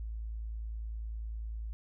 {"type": "tone", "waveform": "sine", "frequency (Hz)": 55, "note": "A1", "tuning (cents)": 0, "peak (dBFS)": -36, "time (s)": [0, 1.73], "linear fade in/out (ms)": 0, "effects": []}